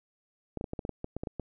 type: clicks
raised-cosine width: 2 ms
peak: -21 dBFS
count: 12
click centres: 0.573 / 0.611 / 0.642 / 0.734 / 0.792 / 0.851 / 0.893 / 1.044 / 1.166 / 1.235 / 1.272 / 1.397 s
effects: none